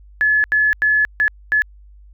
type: tone bursts at uneven times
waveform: sine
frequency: 1713 Hz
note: A6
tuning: 47 cents flat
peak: -12 dBFS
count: 5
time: 0.21-0.44 / 0.52-0.73 / 0.82-1.05 / 1.2-1.28 / 1.52-1.62 s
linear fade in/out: 0 ms
effects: added 50 Hz sine -41 dBFS peak until 2.13 s